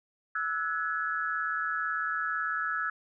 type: tone cluster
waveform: sine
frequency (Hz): 1314 / 1472 / 1690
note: E6 / F#6 / G#6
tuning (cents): -6 / -9 / +30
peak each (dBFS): -32 / -34 / -33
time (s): 0.35-2.9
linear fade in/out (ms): 5
effects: none